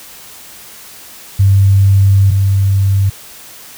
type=tone pair in turn; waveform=sine; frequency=98 / 98 Hz; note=G2 / G2; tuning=0 / 0 cents; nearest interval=unison; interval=0 cents; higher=neither; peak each=-5 / -8 dBFS; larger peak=first; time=1.39-2.31 / 2.31-3.1 s; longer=first; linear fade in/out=10 ms; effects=white hiss -35 dBFS RMS until 3.77 s